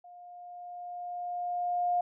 sine tone with level ramp, 709 Hz, F5, 26 cents sharp, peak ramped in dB -48 to -24 dBFS, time 0.04-2.01 s, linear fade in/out 5 ms, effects none

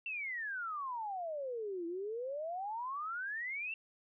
sine exponential two-way sweep, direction down then up, 2730 to 330.4 to 2730 Hz, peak -37 dBFS, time 0.06-3.74 s, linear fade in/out 2 ms, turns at 1.86 s, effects none

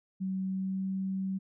sine tone with pitch glide, 189.5 to 191.15 Hz, F#3 to G3, +42 to -43 cents, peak -30 dBFS, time 0.2-1.39 s, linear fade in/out 20 ms, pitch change +15 cents, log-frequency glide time 0.43-0.88 s, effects none

